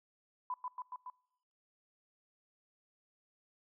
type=tone with echo; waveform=sine; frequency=1000 Hz; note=B5; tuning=21 cents sharp; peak=-35 dBFS; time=0.5-0.54 s; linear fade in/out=2 ms; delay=140 ms; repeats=4; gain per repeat=-2 dB; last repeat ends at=1.1 s; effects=noise-tail reverb RT60 0.8 s tail -24 dB re dry